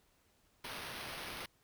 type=noise with sample-and-hold; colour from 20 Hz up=white; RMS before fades=-45 dBFS; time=0.64-1.46 s; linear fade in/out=5 ms; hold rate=7350 Hz; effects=pink hiss -72 dBFS RMS until 1.63 s